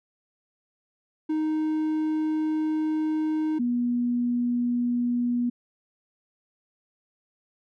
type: tone pair in turn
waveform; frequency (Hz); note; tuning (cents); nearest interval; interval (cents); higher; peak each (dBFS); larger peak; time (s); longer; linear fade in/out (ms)
triangle / sine; 311.1 / 242.2; D#4 / B3; 0 / -34; major third; 434; first; -21 / -22; first; 1.29-3.59 / 3.59-5.5; first; 10
effects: none